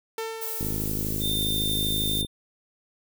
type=tone with exponential decay; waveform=sawtooth; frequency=448.3 Hz; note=A4; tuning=32 cents sharp; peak=-24 dBFS; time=0.18-1.43 s; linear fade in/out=2 ms; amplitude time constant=270 ms
type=noise; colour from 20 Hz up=violet; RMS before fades=-32 dBFS; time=0.41-2.22 s; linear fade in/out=10 ms
type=click train; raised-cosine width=3 ms; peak=-18 dBFS; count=87; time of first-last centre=0.61-2.248 s; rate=52.5 Hz
type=tone; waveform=square; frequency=3607 Hz; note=A7; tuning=42 cents sharp; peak=-27 dBFS; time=1.2-2.27 s; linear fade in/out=50 ms
effects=none